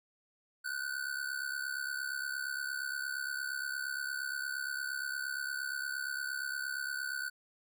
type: ring-modulated tone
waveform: square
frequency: 1495 Hz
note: F#6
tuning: 17 cents sharp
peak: -33 dBFS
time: 0.64-7.3 s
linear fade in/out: 20 ms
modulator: 34.3 Hz
effects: none